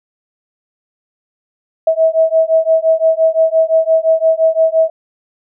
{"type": "beating tone pair", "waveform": "sine", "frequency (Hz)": [643, 648.8], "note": ["E5", "E5"], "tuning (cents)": [-43, -28], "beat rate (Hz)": 5.8, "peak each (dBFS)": -12, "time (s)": [1.87, 4.9], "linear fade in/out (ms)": 5, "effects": []}